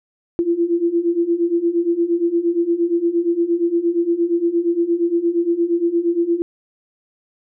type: beating tone pair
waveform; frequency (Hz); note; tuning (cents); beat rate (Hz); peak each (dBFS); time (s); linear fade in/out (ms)
sine; 336 / 344.6; E4 / F4; +33 / -23; 8.6; -20 / -17; 0.39-6.42; 0
effects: none